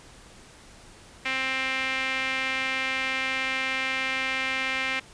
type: tone with band-pass filter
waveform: sawtooth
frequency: 263.2 Hz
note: C4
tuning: 10 cents sharp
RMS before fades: -28 dBFS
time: 1.25-5 s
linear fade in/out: 10 ms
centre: 2300 Hz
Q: 3.1
effects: pink hiss -50 dBFS RMS until 5.13 s + resampled to 22050 Hz